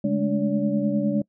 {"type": "tone cluster", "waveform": "sine", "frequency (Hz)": [140.8, 206.3, 216, 289.7, 571], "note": ["C#3", "G#3", "A3", "D4", "D5"], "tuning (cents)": [27, -11, -32, -24, -49], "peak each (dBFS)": [-32, -23, -28, -26, -29], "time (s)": [0.04, 1.22], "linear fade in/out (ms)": 5, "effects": ["noise-tail reverb RT60 0.1 s tail -24 dB re dry"]}